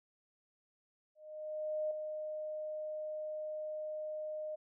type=tone with ADSR envelope; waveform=sine; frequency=615 Hz; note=D#5; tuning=20 cents flat; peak=-32 dBFS; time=1.15-4.56 s; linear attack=760 ms; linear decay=3 ms; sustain=-6 dB; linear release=15 ms; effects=none